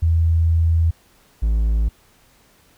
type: tone pair in turn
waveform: sine / triangle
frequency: 82.41 / 55 Hz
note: E2 / A1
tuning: 0 / 0 cents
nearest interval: perfect fifth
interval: 700 cents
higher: first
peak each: -13 dBFS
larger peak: neither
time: 0.02-0.91 / 1.42-1.89 s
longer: first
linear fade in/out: 10 ms
effects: pink hiss -55 dBFS RMS until 2.77 s